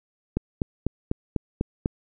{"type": "click train", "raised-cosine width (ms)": 3, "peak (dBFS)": -10, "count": 7, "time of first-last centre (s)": [0.37, 1.859], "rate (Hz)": 4.03, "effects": []}